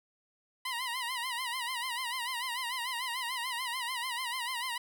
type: tone with vibrato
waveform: 15% pulse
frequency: 987.8 Hz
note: B5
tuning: in tune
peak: -27 dBFS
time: 0.65-4.78 s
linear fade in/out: 5 ms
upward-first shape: sine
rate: 6.8 Hz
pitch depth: 110 cents each way
effects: none